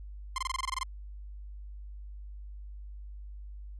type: tone bursts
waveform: sawtooth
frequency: 1046.5 Hz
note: C6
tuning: in tune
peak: -26 dBFS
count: 11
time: 0.36-0.832 s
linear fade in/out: 2 ms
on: 22 ms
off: 23 ms
effects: added 50 Hz sine -41 dBFS peak until 3.79 s + resampled to 24000 Hz